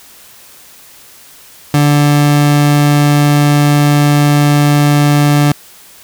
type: tone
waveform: 30% pulse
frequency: 146 Hz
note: D3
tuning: 10 cents flat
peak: -4 dBFS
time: 1.74-5.52 s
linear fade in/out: 2 ms
effects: white hiss -39 dBFS RMS until 6.03 s